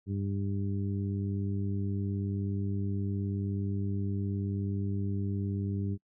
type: harmonic tone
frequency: 99.1 Hz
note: G2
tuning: 19 cents sharp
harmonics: 1 / 2 / 3 / 4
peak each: -31 / -35 / -40 / -44 dBFS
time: 0.06-5.98 s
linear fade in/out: 50 ms
effects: noise-tail reverb RT60 0.1 s tail -26 dB re dry